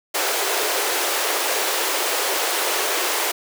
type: high-pass noise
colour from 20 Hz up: pink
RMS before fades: -22 dBFS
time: 0.14-3.32 s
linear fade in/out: 10 ms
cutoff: 360 Hz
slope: 48 dB/octave
effects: none